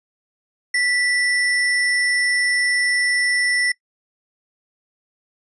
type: tone with sample-and-hold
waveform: sine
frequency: 1967 Hz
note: B6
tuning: 7 cents flat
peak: -16 dBFS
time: 0.74-3.72 s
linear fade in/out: 5 ms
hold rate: 7350 Hz
effects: noise-tail reverb RT60 0.1 s tail -22 dB re dry + resampled to 24000 Hz